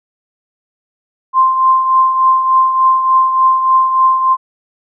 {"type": "tone with tremolo", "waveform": "sine", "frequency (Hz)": 1046.5, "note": "C6", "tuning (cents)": 0, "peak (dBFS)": -5, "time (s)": [1.33, 4.37], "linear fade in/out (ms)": 50, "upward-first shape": "triangle", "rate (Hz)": 3.4, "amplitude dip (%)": 60, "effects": []}